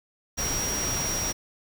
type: tone in noise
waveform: sine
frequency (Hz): 5680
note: F8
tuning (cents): +28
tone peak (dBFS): -28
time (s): 0.37-1.33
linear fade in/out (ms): 20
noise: pink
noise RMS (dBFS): -31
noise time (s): 0.37-1.33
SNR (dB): 0
effects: none